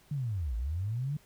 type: linear two-way sweep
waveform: sine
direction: down then up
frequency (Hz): 152.3 to 53.1 to 152.3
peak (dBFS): -30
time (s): 0.11-1.17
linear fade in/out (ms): 5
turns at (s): 0.56
effects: pink hiss -62 dBFS RMS until 1.25 s